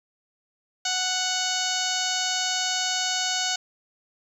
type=harmonic tone; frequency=740 Hz; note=F#5; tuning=in tune; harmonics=1 / 2 / 3 / 4 / 5 / 6 / 7 / 8 / 9 / 10; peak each=-32 / -32 / -37 / -31 / -33 / -31 / -35 / -34 / -32 / -37 dBFS; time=0.85-3.56 s; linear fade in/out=5 ms; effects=9-bit